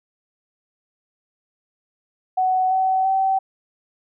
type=tone with pitch steps; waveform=sine; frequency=746 / 757.3 / 768.7 Hz; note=F#5 / F#5 / G5; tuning=+14 / +40 / -34 cents; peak=-16 dBFS; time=2.37-3.39 s; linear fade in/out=10 ms; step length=340 ms; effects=none